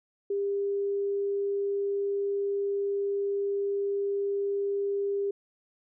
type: tone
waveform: sine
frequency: 400.2 Hz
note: G4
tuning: 36 cents sharp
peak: -26 dBFS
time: 0.3-5.31 s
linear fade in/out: 5 ms
effects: none